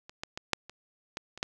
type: clicks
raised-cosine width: 0.2 ms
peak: -28 / -18 / -19 / -7 / -27 / -18 / -27 / -12 dBFS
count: 8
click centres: 0.095 / 0.235 / 0.375 / 0.533 / 0.696 / 1.171 / 1.376 / 1.429 s
effects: none